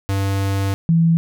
square / sine tone pair in turn, 98 / 165.58 Hz, G2 / E3, 0 / +8 cents, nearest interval major sixth, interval 908 cents, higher second, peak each -18 / -11 dBFS, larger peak second, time 0.09-0.74 / 0.89-1.17 s, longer first, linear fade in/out 0 ms, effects none

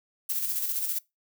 violet noise with tremolo, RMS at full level -28 dBFS, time 0.29-0.99 s, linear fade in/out 10 ms, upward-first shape square, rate 15 Hz, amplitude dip 40%, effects noise-tail reverb RT60 0.2 s tail -23 dB re dry

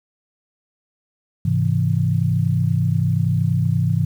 sine chord, Ab augmented, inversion none, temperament equal with one note detuned, 103.83 / 132.33 / 164.81 Hz, Ab2 / C3 / E3, 0 / +20 / 0 cents, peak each -20 dBFS, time 1.45-4.05 s, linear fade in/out 5 ms, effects 8-bit

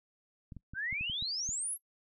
clicks, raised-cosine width 5 ms, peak -33 dBFS, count 8, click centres 0.522 / 0.567 / 0.736 / 0.927 / 1.01 / 1.098 / 1.225 / 1.491 s
sine exponential sweep, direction up, 1480 to 11720 Hz, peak -33 dBFS, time 0.74-1.78 s, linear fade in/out 50 ms
effects noise-tail reverb RT60 0.1 s tail -22 dB re dry

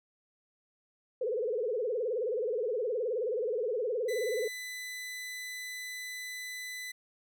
sine tone with vibrato, 464.8 Hz, A#4, 5 cents flat, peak -29 dBFS, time 1.21-4.48 s, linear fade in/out 5 ms, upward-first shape sine, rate 19 Hz, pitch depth 190 cents each way
sawtooth tone, 2000 Hz, B6, 21 cents sharp, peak -35 dBFS, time 4.08-6.92 s, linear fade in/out 10 ms
effects none

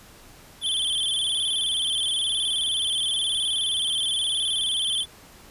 square tone with vibrato, 3294 Hz, G#7, 15 cents flat, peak -23 dBFS, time 0.61-5.06 s, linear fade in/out 50 ms, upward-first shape square, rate 19 Hz, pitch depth 81 cents each way, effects pink hiss -49 dBFS RMS until 5.5 s + resampled to 32000 Hz

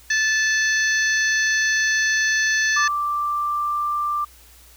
harmonic tone, 873 Hz, A5, 14 cents flat, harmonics 2 / 3 / 4 / 5 / 6 / 7, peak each -18 / -30 / -34 / -29 / -35 / -27 dBFS, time 0.1-2.88 s, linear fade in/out 5 ms
sine tone with pitch glide, 1174.7 to 1182.9 Hz, D6 to D6, 0 to +12 cents, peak -20 dBFS, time 2.76-4.25 s, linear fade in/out 10 ms, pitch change +12 cents, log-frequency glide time 2.98-3.84 s
effects added 60 Hz sine -50 dBFS peak until 4.76 s + white hiss -50 dBFS RMS until 4.76 s

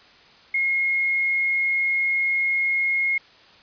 sine tone, 2154 Hz, C7, 50 cents sharp, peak -19 dBFS, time 0.54-3.18 s, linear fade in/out 5 ms, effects white hiss -51 dBFS RMS until 3.62 s + resampled to 11025 Hz

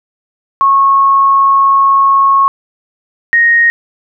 sine tone pair in turn, 1096 / 1866.8 Hz, C#6 / A#6, -20 / +2 cents, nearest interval major sixth, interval 922 cents, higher second, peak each -5 dBFS, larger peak neither, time 0.61-2.48 / 3.33-3.7 s, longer first, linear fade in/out 0 ms, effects none

